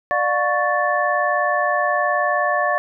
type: tone cluster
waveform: sine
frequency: 594 / 713 / 1110 / 1756 Hz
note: D5 / F5 / C#6 / A6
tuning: +20 / +36 / +2 / -4 cents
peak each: -22 dBFS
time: 0.11-2.78 s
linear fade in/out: 0 ms
effects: none